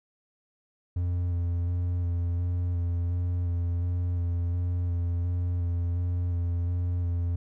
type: tone with vibrato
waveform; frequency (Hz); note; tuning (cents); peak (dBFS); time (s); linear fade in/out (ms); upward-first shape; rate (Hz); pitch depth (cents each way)
triangle; 87.31; F2; 0; -23; 0.96-7.36; 5; square; 1.4; 17
effects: none